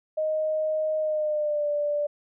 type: tone with pitch glide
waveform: sine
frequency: 622.3 to 587.4 Hz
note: D#5 to D5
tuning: 0 to 0 cents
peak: -23 dBFS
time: 0.17-2.07 s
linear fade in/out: 10 ms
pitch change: -100 cents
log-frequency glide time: 0.99-1.68 s
effects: none